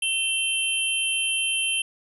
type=tone cluster; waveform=sine; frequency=2702 / 3123 / 10600 Hz; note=E7 / G7 / E9; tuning=+42 / -7 / +9 cents; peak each=-26 / -26 / -28 dBFS; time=0.02-1.82 s; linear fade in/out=5 ms; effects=none